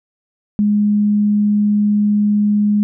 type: tone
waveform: sine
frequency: 207.7 Hz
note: G#3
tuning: in tune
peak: -11 dBFS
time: 0.59-2.83 s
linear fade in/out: 0 ms
effects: none